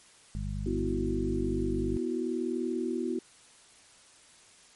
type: harmonic tone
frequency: 50.2 Hz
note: G1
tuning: 42 cents sharp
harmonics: 1 / 2 / 3 / 4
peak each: -34 / -37 / -39 / -40 dBFS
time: 0.35-1.97 s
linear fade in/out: 0 ms
type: chord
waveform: sine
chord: B suspended fourth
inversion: none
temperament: equal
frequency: 246.9 / 329.6 / 370 Hz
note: B3 / E4 / F#4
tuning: 0 / 0 / 0 cents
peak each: -33 / -33 / -33 dBFS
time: 0.66-3.19 s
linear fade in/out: 5 ms
effects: white hiss -57 dBFS RMS until 4.75 s + MP3 48 kbps